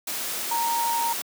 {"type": "tone in noise", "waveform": "sine", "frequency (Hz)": 931, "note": "A#5", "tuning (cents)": -2, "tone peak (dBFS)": -23, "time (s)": [0.51, 1.13], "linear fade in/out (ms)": 5, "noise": "white", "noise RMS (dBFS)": -30, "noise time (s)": [0.07, 1.22], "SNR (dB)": 4, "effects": ["high-pass 200 Hz 12 dB/octave"]}